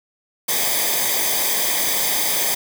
white noise with comb filter, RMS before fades -20 dBFS, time 0.48-2.55 s, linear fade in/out 10 ms, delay 0.72 ms, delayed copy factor -0.75, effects none

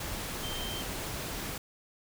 sine tone in noise, 3136 Hz, G7, in tune, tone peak -39 dBFS, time 0.43-0.82 s, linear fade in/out 5 ms, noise pink, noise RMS -37 dBFS, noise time 0-1.58 s, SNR -5 dB, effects none

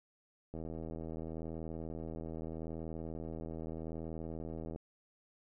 click train, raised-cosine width 2 ms, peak -30 dBFS, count 342, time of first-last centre 0.54-4.76 s, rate 80.8 Hz, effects none

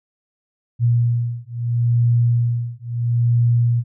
sine beating tone pair, 118.5 / 119.25 Hz, A#2 / A#2, +29 / +40 cents, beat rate 0.75 Hz, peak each -18 dBFS, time 0.79-3.84 s, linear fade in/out 50 ms, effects none

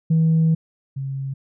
sine tone pair in turn, 161.4 / 135.72 Hz, E3 / C#3, -36 / -36 cents, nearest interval minor third, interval 300 cents, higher first, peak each -12 / -24 dBFS, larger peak first, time 0.1-0.55 / 0.96-1.34 s, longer first, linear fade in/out 10 ms, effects tanh soft clip ceiling -11 dBFS

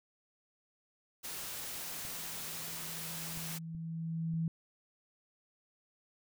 white noise, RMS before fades -42 dBFS, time 1.23-3.59 s, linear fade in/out 20 ms
sine tone with exponential growth, 163.7 Hz, E3, 12 cents flat, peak -30 dBFS, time 1.26-4.48 s, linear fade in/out 2 ms, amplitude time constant 700 ms
clicks, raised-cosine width 5 ms, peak -38 dBFS, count 4, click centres 2.051 / 3.374 / 3.749 / 4.338 s
effects none

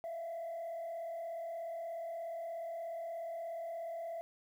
sine tone with frequency modulation, 670 Hz, E5, 28 cents sharp, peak -37 dBFS, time 0.04-4.21 s, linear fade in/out 0 ms, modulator 36.8 Hz, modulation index 0.55, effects tanh soft clip ceiling -37 dBFS + 11-bit

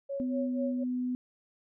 sine tone with tremolo, 554.4 Hz, C#5, in tune, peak -31 dBFS, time 0.09-0.84 s, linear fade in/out 10 ms, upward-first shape sine, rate 4.1 Hz, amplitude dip 90%
sine tone with pitch glide, 253.3 to 250.2 Hz, B3 to B3, +44 to +23 cents, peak -29 dBFS, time 0.2-1.15 s, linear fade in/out 0 ms, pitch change -21 cents, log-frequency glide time 0.35-0.58 s
effects none

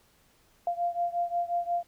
sine beating tone pair, 693 / 698.6 Hz, F5 / F5, -14 / 0 cents, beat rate 5.6 Hz, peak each -29 / -31 dBFS, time 0.67-1.83 s, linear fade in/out 2 ms, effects pink hiss -64 dBFS RMS until 1.87 s

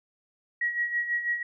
sine tone with tremolo, 1909 Hz, A#6, 41 cents sharp, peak -23 dBFS, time 0.61-1.43 s, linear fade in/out 5 ms, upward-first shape sine, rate 6.1 Hz, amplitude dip 65%, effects none

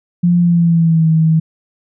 sine tone with pitch glide, 174.61 to 160.12 Hz, F3 to D#3, 0 to +50 cents, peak -8 dBFS, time 0.23-1.4 s, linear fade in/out 10 ms, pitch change -150 cents, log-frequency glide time 0.39-1.08 s, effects none

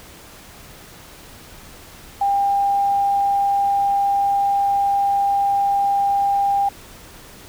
sine tone, 799 Hz, G5, 33 cents sharp, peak -15 dBFS, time 2.21-6.69 s, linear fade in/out 5 ms, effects pink hiss -42 dBFS RMS until 7.48 s

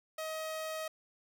sawtooth tone, 632 Hz, D#5, 27 cents sharp, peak -33 dBFS, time 0.18-0.88 s, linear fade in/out 5 ms, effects none

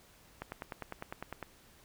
click train, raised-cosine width 0.5 ms, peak -24 dBFS, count 11, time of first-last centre 0.42-1.427 s, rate 9.93 Hz, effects pink hiss -61 dBFS RMS until 1.84 s

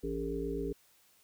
harmonic tone with a mistuned harmonic, 56.2 Hz, A1, 37 cents sharp, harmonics 1 / 3 / 5 / 7 / 8, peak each -40 / -43 / -39 / -37 / -40 dBFS, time 0.03-0.73 s, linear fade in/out 10 ms, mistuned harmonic 7, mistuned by +36 cents, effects white hiss -66 dBFS RMS until 1.23 s

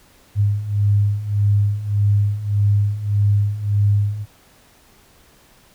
sine beating tone pair, 101.2 / 102.9 Hz, G#2 / G#2, -44 / -16 cents, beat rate 1.7 Hz, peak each -20 / -16 dBFS, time 0.35-4.26 s, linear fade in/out 50 ms, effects pink hiss -52 dBFS RMS until 5.74 s

